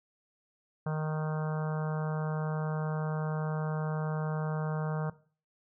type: harmonic tone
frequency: 155.1 Hz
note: D#3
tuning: 5 cents flat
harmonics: 1 / 3 / 4 / 5 / 6 / 7 / 8 / 9 / 10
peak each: -30 / -40 / -42 / -44 / -46 / -47 / -48 / -49 / -50 dBFS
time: 0.86-5.1 s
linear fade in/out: 5 ms
effects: noise-tail reverb RT60 0.4 s tail -17 dB re dry